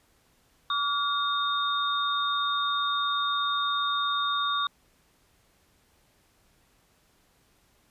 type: tone cluster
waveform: sine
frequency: 1147 / 1410 / 3676 Hz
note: D6 / F6 / A#7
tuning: -41 / +16 / -25 cents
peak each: -27 / -33 / -29 dBFS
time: 0.7-4.67 s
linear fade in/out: 2 ms
effects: pink hiss -65 dBFS RMS until 7.9 s + resampled to 32000 Hz